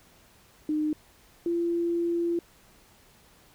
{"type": "tone pair in turn", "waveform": "sine", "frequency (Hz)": [305.2, 341.4], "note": ["D#4", "F4"], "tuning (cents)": [-33, -39], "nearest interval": "major second", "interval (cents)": 194, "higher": "second", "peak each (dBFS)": -24, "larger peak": "neither", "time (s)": [[0.69, 0.93], [1.46, 2.39]], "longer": "second", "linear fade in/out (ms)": 2, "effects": ["pink hiss -58 dBFS RMS until 3.54 s"]}